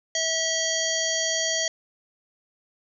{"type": "harmonic tone with a mistuned harmonic", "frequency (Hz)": 648, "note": "E5", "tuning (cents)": -30, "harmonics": [1, 3, 5, 7, 9, 10], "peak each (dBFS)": [-30, -30, -30, -30, -30, -30], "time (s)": [0.15, 1.68], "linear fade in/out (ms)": 2, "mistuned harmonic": 10, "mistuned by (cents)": 47, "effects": []}